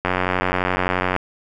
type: click train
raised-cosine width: 0.5 ms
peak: -4 dBFS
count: 103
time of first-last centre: 0.05-1.164 s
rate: 91.6 Hz
effects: none